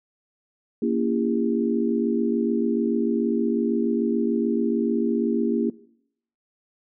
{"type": "chord", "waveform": "sine", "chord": "A# diminished seventh", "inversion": "none", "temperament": "just", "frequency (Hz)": [233.1, 279.7, 335.6, 402.8], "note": ["A#3", "C#4", "E4", "G4"], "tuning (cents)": [0, 16, 31, 47], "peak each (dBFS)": [-23, -28, -26, -27], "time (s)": [0.82, 5.7], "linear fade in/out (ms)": 5, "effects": ["noise-tail reverb RT60 0.7 s tail -20 dB re dry"]}